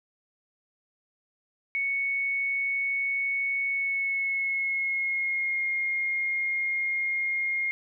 sine tone with pitch glide, 2217 to 2135 Hz, C#7 to C7, 0 to +34 cents, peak -25 dBFS, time 1.75-7.71 s, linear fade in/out 0 ms, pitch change -66 cents, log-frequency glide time 3.66-5.66 s, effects none

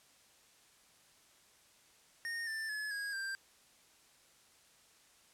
square tone with pitch steps, 1845 / 1775 / 1707.6 / 1642.8 / 1580.4 Hz, A#6 / A6 / G#6 / G#6 / G6, -18 / +15 / +48 / -19 / +14 cents, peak -38 dBFS, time 2.25-3.35 s, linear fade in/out 0 ms, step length 220 ms, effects white hiss -65 dBFS RMS until 5.33 s + low-pass 10000 Hz 12 dB/octave

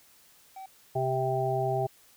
triangle tone, 767 Hz, G5, 38 cents flat, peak -38 dBFS, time 0.56-0.66 s, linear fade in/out 5 ms
harmonic tone, 130.81 Hz, C3, in tune, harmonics 1 / 3 / 5 / 6, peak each -31 / -31 / -31 / -31 dBFS, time 0.95-1.87 s, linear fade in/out 10 ms
effects white hiss -59 dBFS RMS until 2.16 s

